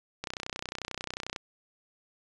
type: click train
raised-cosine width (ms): 0.2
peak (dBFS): -17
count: 36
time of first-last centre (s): 0.24-1.362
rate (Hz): 31.2
effects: resampled to 22050 Hz